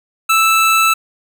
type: tone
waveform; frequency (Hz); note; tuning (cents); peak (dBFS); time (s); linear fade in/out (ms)
25% pulse; 1318.5; E6; 0; -6; 0.29-0.94; 10
effects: none